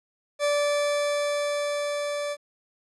40% pulse tone with level ramp, 582 Hz, D5, 16 cents flat, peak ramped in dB -20 to -27 dBFS, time 0.39-2.37 s, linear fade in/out 50 ms, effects resampled to 24000 Hz + 10-bit

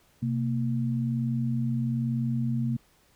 sine tone pair together, 128.9 / 230 Hz, C3 / A#3, -26 / -23 cents, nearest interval minor seventh, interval 1003 cents, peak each -27 / -28 dBFS, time 0.22-2.77 s, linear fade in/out 10 ms, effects pink hiss -63 dBFS RMS until 3.15 s

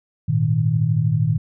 sine chord, Ab suspended second, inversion none, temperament equal, 103.83 / 116.54 / 155.56 Hz, Ab2 / Bb2 / Eb3, 0 / 0 / 0 cents, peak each -24 / -19 / -19 dBFS, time 0.28-1.38 s, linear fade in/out 10 ms, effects none

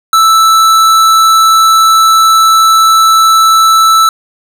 sine tone with hard clipping, 1318.5 Hz, E6, in tune, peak -5 dBFS, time 0.13-4.09 s, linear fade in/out 2 ms, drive 16 dB, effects none

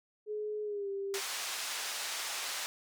sine tone with pitch glide, 423.2 to 394.9 Hz, G#4 to G4, +33 to +13 cents, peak -34 dBFS, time 0.26-1.21 s, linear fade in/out 50 ms, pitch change -120 cents, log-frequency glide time 0.63-0.89 s
white band-pass noise, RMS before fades -38 dBFS, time 1.14-2.66 s, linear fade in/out 0 ms, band 700 to 6900 Hz, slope 12 dB/octave
effects none

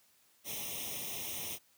white noise with comb filter, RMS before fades -40 dBFS, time 0.44-1.59 s, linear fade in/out 50 ms, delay 0.33 ms, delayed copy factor +0.95, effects white hiss -68 dBFS RMS until 1.77 s + high-pass 60 Hz 12 dB/octave

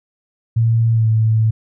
sine tone with pitch glide, 114.4 to 110.69 Hz, A#2 to A2, -32 to +11 cents, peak -11 dBFS, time 0.56-1.51 s, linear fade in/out 10 ms, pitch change -57 cents, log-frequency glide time 0.92-1.07 s, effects none

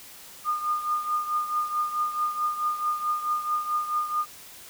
sine tone with tremolo, 1218 Hz, D#6, 37 cents flat, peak -21 dBFS, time 0.44-4.26 s, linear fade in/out 50 ms, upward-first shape triangle, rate 4.6 Hz, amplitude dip 75%, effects white hiss -46 dBFS RMS until 4.69 s

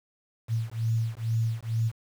sine beating tone pair, 112.4 / 114.6 Hz, A2 / A#2, +37 / -29 cents, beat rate 2.2 Hz, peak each -28 dBFS, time 0.48-1.92 s, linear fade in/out 50 ms, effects 8-bit

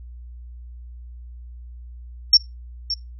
sine tone with echo, 5460 Hz, F8, 40 cents flat, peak -8 dBFS, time 2.33-2.37 s, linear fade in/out 2 ms, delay 570 ms, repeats 1, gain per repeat -13 dB, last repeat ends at 2.94 s, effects noise-tail reverb RT60 0.2 s tail -20 dB re dry + added 60 Hz sine -36 dBFS peak until 3.19 s

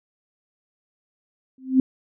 sine tone with exponential growth, 261 Hz, C4, 4 cents flat, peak -9 dBFS, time 1.58-1.8 s, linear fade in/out 2 ms, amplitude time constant 46 ms, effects none

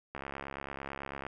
click train, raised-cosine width 0.5 ms, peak -24 dBFS, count 78, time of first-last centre 0.15-1.266 s, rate 69 Hz, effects none

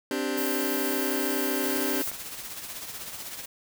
sawtooth chord, C suspended second, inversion none, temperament just, 261.6 / 294.3 / 392.4 Hz, C4 / D4 / G4, 0 / +4 / +2 cents, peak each -27 dBFS, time 0.11-2.02 s, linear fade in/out 2 ms
violet noise, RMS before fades -32 dBFS, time 0.37-2.11 s, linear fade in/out 10 ms
white noise with tremolo, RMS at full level -36 dBFS, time 1.63-3.46 s, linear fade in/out 10 ms, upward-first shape triangle, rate 16 Hz, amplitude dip 55%
clicks, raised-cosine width 0.5 ms, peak -25 dBFS, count 2, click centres 2.077 / 2.116 s
effects none

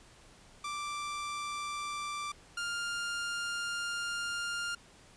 sawtooth tone pair in turn, 1174.7 / 1402.9 Hz, D6 / F6, 0 / +7 cents, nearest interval minor third, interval 307 cents, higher second, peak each -32 / -30 dBFS, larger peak second, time 0.64-2.32 / 2.57-4.75 s, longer second, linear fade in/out 5 ms, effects pink hiss -58 dBFS RMS until 5.16 s + resampled to 22050 Hz

